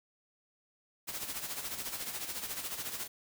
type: noise with tremolo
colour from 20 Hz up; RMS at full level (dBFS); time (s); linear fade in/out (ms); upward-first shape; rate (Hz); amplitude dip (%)
white; -37; 1.07-3.08; 20; sine; 14; 60
effects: none